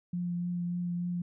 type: tone with vibrato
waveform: sine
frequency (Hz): 175.4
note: F3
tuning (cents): +8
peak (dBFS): -30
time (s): 0.13-1.22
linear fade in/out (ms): 5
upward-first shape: triangle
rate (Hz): 3.4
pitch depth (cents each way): 16
effects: none